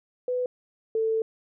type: tone pair in turn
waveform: sine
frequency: 499 / 444.6 Hz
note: B4 / A4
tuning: +18 / +18 cents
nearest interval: major second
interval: 200 cents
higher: first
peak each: -24 / -22 dBFS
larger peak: second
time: 0.28-0.46 / 0.95-1.22 s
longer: second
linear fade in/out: 2 ms
effects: none